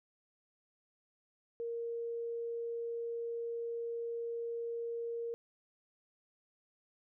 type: tone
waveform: sine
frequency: 466.2 Hz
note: A#4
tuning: in tune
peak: -36 dBFS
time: 1.6-5.34 s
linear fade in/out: 0 ms
effects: none